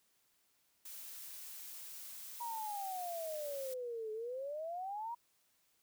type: noise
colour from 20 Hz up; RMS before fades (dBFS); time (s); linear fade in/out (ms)
blue; -49; 0.85-3.74; 5
type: exponential two-way sweep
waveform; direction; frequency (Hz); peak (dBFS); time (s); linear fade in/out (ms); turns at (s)
sine; down then up; 963 to 427.4 to 963; -39; 2.4-5.15; 10; 4.12
effects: white hiss -75 dBFS RMS until 5.82 s